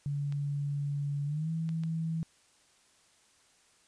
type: tone with pitch glide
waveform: sine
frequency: 143.1 to 162.49 Hz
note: D3 to E3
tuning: -45 to -25 cents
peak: -30 dBFS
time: 0.06-2.23 s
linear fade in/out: 0 ms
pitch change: +220 cents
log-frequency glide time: 1.25-1.5 s
type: clicks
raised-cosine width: 0.2 ms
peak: -32 dBFS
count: 3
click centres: 0.324 / 1.691 / 1.836 s
effects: white hiss -65 dBFS RMS until 3.87 s + resampled to 22050 Hz